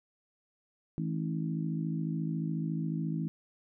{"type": "harmonic tone with a mistuned harmonic", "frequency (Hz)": 54.1, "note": "A1", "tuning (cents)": -29, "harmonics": [3, 4, 5, 6], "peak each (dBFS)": [-32, -38, -39, -41], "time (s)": [0.98, 3.28], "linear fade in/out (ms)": 0, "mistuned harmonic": 6, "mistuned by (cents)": -25, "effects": []}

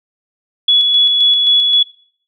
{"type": "tone with tremolo", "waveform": "sine", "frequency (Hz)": 3391, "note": "G#7", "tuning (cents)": 35, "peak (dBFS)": -7, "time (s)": [0.68, 1.83], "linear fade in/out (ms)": 5, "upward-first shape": "square", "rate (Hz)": 3.8, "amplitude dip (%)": 30, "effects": ["noise-tail reverb RT60 0.5 s tail -18 dB re dry"]}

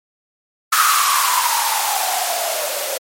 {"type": "noise with band-pass filter sweep", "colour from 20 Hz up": "violet", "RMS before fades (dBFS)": -18, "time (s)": [0.72, 2.98], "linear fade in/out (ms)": 10, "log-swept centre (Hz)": [1300, 540], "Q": 9.9, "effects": ["MP3 64 kbps"]}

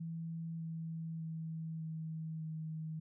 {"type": "tone with pitch steps", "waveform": "sine", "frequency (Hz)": [164.5, 162.89, 161.3, 159.72, 158.16], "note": ["E3", "E3", "E3", "D#3", "D#3"], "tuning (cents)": [-3, -20, -37, 46, 29], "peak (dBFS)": -39, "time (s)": [0, 3], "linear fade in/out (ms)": 10, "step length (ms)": 600, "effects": []}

